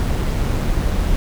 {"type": "noise with amplitude modulation", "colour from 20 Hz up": "brown", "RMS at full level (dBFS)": -17, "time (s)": [0, 1.16], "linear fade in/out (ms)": 0, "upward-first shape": "sine", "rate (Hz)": 143, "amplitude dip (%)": 30, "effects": []}